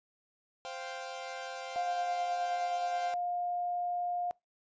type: chord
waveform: sawtooth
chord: C suspended fourth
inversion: none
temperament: equal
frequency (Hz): 523.3 / 698.5 / 784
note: C5 / F5 / G5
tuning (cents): 0 / 0 / 0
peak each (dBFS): -40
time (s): 0.65-3.14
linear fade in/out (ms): 0
type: tone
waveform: sine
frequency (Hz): 708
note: F5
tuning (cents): +23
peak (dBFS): -31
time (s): 1.76-4.31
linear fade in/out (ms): 0
effects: noise-tail reverb RT60 0.2 s tail -24 dB re dry + resampled to 16000 Hz